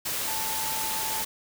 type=tone in noise; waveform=sine; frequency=880 Hz; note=A5; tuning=in tune; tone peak=-34 dBFS; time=0.27-1.23 s; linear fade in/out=10 ms; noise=white; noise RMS=-30 dBFS; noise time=0.05-1.25 s; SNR=-7 dB; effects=none